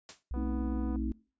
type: noise with exponential decay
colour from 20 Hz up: white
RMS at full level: -41 dBFS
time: 0.09-0.23 s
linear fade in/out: 0 ms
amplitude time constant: 30 ms
type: tone with pitch glide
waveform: sine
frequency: 62.1 to 61.42 Hz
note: B1 to B1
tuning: +10 to -9 cents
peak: -33 dBFS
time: 0.31-1.12 s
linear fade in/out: 0 ms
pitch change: -19 cents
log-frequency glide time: 0.67-0.79 s
type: click train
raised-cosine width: 1 ms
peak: -34 dBFS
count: 154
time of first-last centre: 0.34-0.959 s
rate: 247 Hz
type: chord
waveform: sine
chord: A diminished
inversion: none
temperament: just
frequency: 220 / 264 / 316.8 Hz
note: A3 / C4 / Eb4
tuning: 0 / +16 / +31 cents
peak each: -37 dBFS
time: 0.36-1.12 s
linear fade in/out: 5 ms
effects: noise-tail reverb RT60 0.4 s tail -23 dB re dry + resampled to 16000 Hz